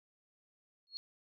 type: tone with exponential growth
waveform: sine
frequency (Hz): 4307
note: C8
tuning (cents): +49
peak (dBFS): -35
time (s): 0.87-0.97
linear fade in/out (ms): 0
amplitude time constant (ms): 20
effects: none